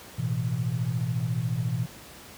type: chord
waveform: sine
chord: A suspended second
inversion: none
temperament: equal with one note detuned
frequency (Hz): 110 / 124.11 / 164.81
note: A2 / B2 / E3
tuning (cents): 0 / +9 / 0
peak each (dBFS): -31 / -27 / -31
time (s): 0.18-1.86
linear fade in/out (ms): 10
effects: pink hiss -46 dBFS RMS until 2.37 s + high-pass 60 Hz 12 dB/octave